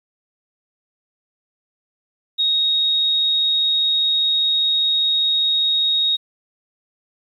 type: tone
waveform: sine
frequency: 3755 Hz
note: A#7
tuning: 12 cents sharp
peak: -15 dBFS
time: 2.38-6.17 s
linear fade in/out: 20 ms
effects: 9-bit